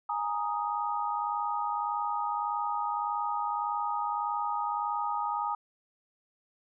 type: chord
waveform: sine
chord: Ab suspended second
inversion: none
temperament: equal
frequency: 830.6 / 932.3 / 1244.5 Hz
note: Ab5 / Bb5 / Eb6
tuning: 0 / 0 / 0 cents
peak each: -33 dBFS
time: 0.09-5.55 s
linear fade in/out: 5 ms
effects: none